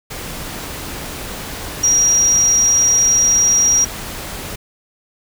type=tone in noise; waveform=sine; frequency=5710 Hz; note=F8; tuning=37 cents sharp; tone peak=-10 dBFS; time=1.83-3.85 s; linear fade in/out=10 ms; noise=pink; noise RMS=-28 dBFS; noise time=0.1-4.56 s; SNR=+15 dB; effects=none